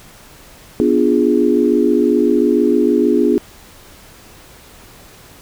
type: chord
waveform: sine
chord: B diminished seventh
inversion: none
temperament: equal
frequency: 246.9 / 293.7 / 349.2 / 415.3 Hz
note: B3 / D4 / F4 / Ab4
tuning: 0 / 0 / 0 / 0 cents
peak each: -16 dBFS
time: 0.8-3.38 s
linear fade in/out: 0 ms
effects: pink hiss -42 dBFS RMS until 5.41 s